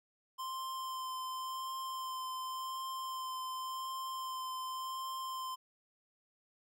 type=tone with vibrato; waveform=square; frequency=1042 Hz; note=C6; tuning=7 cents flat; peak=-39 dBFS; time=0.38-5.56 s; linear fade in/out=20 ms; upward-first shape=sine; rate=0.9 Hz; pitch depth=13 cents each way; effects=none